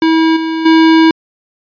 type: tone with level steps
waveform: square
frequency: 323 Hz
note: E4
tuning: 35 cents flat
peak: -8 / -15 / -5 dBFS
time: 0.02-1.11 s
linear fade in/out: 2 ms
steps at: 0.36 / 0.65 s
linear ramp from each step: 10 ms
effects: resampled to 11025 Hz